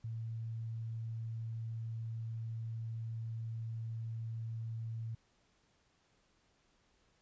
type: tone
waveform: sine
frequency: 113.3 Hz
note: A#2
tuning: 49 cents flat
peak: -38 dBFS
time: 0.04-5.15 s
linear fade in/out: 5 ms
effects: pink hiss -73 dBFS RMS until 7.21 s + resampled to 16000 Hz